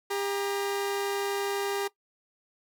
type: tone pair together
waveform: sawtooth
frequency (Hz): 400 / 944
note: G4 / A#5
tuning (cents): +35 / +22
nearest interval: octave + minor third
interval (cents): 1487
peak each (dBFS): -25 / -33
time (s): 0.1-1.88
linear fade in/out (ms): 10
effects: noise-tail reverb RT60 0.1 s tail -18 dB re dry